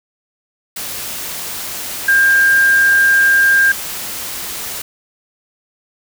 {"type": "tone in noise", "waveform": "sine", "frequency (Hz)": 1600, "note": "G6", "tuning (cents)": 35, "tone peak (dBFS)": -8, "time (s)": [2.08, 3.72], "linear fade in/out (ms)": 5, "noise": "white", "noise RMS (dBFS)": -25, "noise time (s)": [0.76, 4.82], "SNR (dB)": 14, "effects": []}